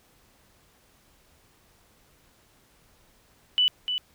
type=tone with echo; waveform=sine; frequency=2978 Hz; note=F#7; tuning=11 cents sharp; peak=-18 dBFS; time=3.58-3.68 s; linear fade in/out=0 ms; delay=300 ms; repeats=1; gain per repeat=-7 dB; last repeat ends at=3.98 s; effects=pink hiss -61 dBFS RMS until 4.14 s